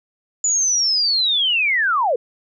sine linear sweep, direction down, 7000 to 440 Hz, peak -15 dBFS, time 0.44-2.16 s, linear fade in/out 5 ms, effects none

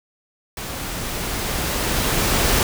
pink noise with level ramp, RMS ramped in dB -30 to -17 dBFS, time 0.57-2.63 s, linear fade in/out 2 ms, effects none

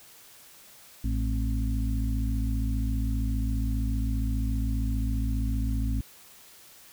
harmonic tone with a mistuned harmonic, 55 Hz, A1, in tune, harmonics 1 / 2 / 4 / 5, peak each -26 / -32 / -36 / -35 dBFS, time 1.04-6.01 s, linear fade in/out 5 ms, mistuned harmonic 5, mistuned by -52 cents, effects white hiss -52 dBFS RMS until 6.92 s

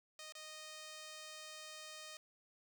5% pulse tone with dropouts, 620 Hz, D#5, 6 cents flat, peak -38 dBFS, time 0.19-2.17 s, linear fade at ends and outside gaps 2 ms, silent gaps 0.323-0.351 s, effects none

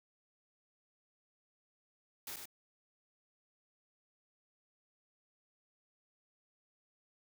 white noise with echo, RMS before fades -44 dBFS, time 2.27-2.36 s, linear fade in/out 2 ms, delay 96 ms, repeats 1, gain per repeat -4 dB, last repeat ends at 2.456 s, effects none

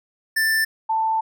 square / sine tone pair in turn, 1773 / 886.5 Hz, A6 / A5, +13 / +13 cents, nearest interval octave, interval 1200 cents, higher first, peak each -18 dBFS, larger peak neither, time 0.36-0.65 / 0.89-1.21 s, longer second, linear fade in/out 10 ms, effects none

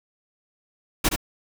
pink noise with echo, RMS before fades -19 dBFS, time 1.04-1.09 s, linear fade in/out 10 ms, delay 72 ms, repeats 1, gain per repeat -6 dB, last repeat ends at 1.162 s, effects none

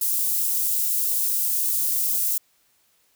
white high-pass noise, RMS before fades -23 dBFS, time 0.01-2.38 s, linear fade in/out 5 ms, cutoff 10000 Hz, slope 12 dB/octave, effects white hiss -64 dBFS RMS until 3.15 s

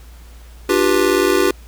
square chord, G dominant seventh, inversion second, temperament just, 294 / 352.8 / 392 / 490 Hz, D4 / F4 / G4 / B4, +2 / +18 / 0 / -14 cents, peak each -22 / -18 / -17 / -22 dBFS, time 0.69-1.51 s, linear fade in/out 5 ms, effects added 58 Hz sine -37 dBFS peak until 1.67 s + pink hiss -48 dBFS RMS until 1.67 s

